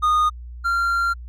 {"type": "tone pair in turn", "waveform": "triangle", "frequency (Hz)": [1231, 1381.8], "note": ["D#6", "F6"], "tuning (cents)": [-19, -19], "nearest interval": "major second", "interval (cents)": 200, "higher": "second", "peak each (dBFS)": [-13, -16], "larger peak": "first", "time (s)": [[0.02, 0.3], [0.64, 1.14]], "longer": "second", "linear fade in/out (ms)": 20, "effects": ["added 60 Hz sine -33 dBFS peak until 1.28 s"]}